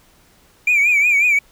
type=tone with vibrato; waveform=triangle; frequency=2356 Hz; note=D7; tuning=5 cents sharp; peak=-9 dBFS; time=0.67-1.39 s; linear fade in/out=5 ms; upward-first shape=triangle; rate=5.5 Hz; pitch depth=110 cents each way; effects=tanh soft clip ceiling -7 dBFS + pink hiss -53 dBFS RMS until 1.51 s